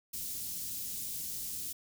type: band-stop noise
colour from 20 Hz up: white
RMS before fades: -39 dBFS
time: 0.13-1.73 s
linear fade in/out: 10 ms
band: 220 to 5300 Hz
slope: 12 dB/octave
effects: none